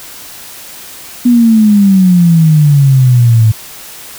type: exponential sweep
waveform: sine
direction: down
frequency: 246.9 to 108.1 Hz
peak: -3 dBFS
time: 1.25-3.52 s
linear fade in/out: 10 ms
effects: white hiss -30 dBFS RMS until 4.18 s